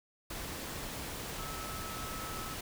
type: tone in noise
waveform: sine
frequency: 1300 Hz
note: E6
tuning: 24 cents flat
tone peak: -44 dBFS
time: 1.39-2.54 s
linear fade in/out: 5 ms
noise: pink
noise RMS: -41 dBFS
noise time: 0.3-2.61 s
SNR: -6 dB
effects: none